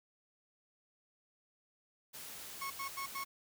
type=noise; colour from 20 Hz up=white; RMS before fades=-48 dBFS; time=2.13-3.25 s; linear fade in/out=20 ms
type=tone bursts; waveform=30% pulse; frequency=1097 Hz; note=C#6; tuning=18 cents flat; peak=-36 dBFS; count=4; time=2.61-3.242 s; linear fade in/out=10 ms; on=95 ms; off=84 ms
effects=none